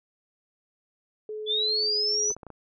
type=tone with pitch glide; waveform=sine; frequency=428.5 to 422.1 Hz; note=A4 to G#4; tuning=-46 to +28 cents; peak=-32 dBFS; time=1.29-2.32 s; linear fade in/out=2 ms; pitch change=-26 cents; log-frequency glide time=1.7-1.95 s
type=linear sweep; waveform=sine; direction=up; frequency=3408 to 6120 Hz; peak=-23 dBFS; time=1.46-2.35 s; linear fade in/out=50 ms
type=clicks; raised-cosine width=1 ms; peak=-28 dBFS; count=5; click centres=2.305 / 2.366 / 2.432 / 2.467 / 2.503 s
effects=none